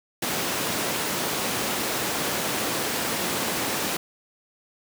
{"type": "high-pass noise", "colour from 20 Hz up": "pink", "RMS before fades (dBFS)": -27, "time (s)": [0.22, 3.97], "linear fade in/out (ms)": 5, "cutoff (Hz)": 200, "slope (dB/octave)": 12, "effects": []}